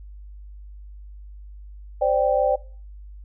sine chord, C suspended second, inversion none, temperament equal with one note detuned, 521.1 / 587.3 / 784 Hz, C5 / D5 / G5, -7 / 0 / 0 cents, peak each -22 / -20 / -23 dBFS, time 2.01-2.56 s, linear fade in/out 10 ms, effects noise-tail reverb RT60 0.4 s tail -20 dB re dry + added 50 Hz sine -38 dBFS peak until 3.24 s

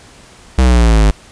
square exponential sweep, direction down, 65.41 to 50.6 Hz, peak -7 dBFS, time 0.58-1.11 s, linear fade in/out 5 ms, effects pink hiss -41 dBFS RMS until 1.31 s + resampled to 22050 Hz

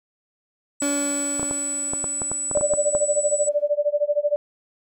sine tone, 7902 Hz, B8, in tune, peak -24 dBFS, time 0.8-3.49 s, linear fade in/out 5 ms
30% pulse tone with exponential decay, 285.3 Hz, C#4, 50 cents sharp, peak -19 dBFS, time 0.82-3.68 s, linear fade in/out 1 ms, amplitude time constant 620 ms
clicks, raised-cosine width 1 ms, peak -14 dBFS, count 12, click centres 1.396 / 1.43 / 1.511 / 1.935 / 2.042 / 2.218 / 2.316 / 2.513 / 2.573 / 2.611 / 2.737 / 2.95 s
sine tone with tremolo, 587.3 Hz, D5, in tune, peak -15 dBFS, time 2.55-4.36 s, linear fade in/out 0 ms, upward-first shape sine, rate 13 Hz, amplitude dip 95%
effects none

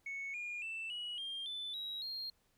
sine tone with pitch steps, 2211 / 2425 / 2660 / 2917 / 3200 / 3510 / 3850 / 4222 Hz, C#7 / D#7 / E7 / F#7 / G7 / A7 / B7 / C8, -5 / -45 / +15 / -25 / +35 / -5 / -45 / +15 cents, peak -38 dBFS, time 0.06-2.3 s, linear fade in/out 5 ms, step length 280 ms, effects tanh soft clip ceiling -37 dBFS + pink hiss -75 dBFS RMS until 2.57 s

